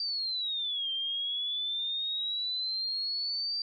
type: exponential two-way sweep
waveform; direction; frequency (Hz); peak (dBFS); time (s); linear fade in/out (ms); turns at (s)
sine; down then up; 4699 to 3151 to 4699; -30; 0-3.62; 2; 0.91
effects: none